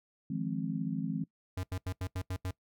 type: chord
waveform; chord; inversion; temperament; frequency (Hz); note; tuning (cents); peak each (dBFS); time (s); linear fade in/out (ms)
sine; F minor seventh; third; just; 157.15 / 174.61 / 209.5 / 261.9; Eb3 / F3 / Ab3 / C4; +18 / 0 / +15 / +2; -37; 0.3-1.24; 5
type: tone bursts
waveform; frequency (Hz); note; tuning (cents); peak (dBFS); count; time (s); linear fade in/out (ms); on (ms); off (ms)
square; 92.5; F#2; 0; -34; 7; 1.57-2.51; 5; 64; 82
effects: noise-tail reverb RT60 0.1 s tail -20 dB re dry